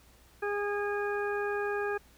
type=harmonic tone; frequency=409.6 Hz; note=G#4; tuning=24 cents flat; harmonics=1 / 2 / 3 / 4 / 6; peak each=-31 / -38 / -40 / -36 / -46 dBFS; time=0.42-1.98 s; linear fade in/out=10 ms; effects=added 60 Hz sine -61 dBFS peak until 2.17 s + pink hiss -61 dBFS RMS until 2.17 s